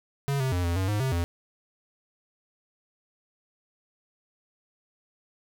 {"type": "tone with pitch steps", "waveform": "square", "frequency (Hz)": [139.7, 131.6, 89, 85.7, 94.6, 104.5, 132.3, 85.7], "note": ["C#3", "C3", "F2", "F2", "F#2", "G#2", "C3", "F2"], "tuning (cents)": [14, 10, 33, -32, 39, 11, 20, -32], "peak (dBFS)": -25, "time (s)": [0.28, 1.24], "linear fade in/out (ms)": 0, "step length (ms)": 120, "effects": []}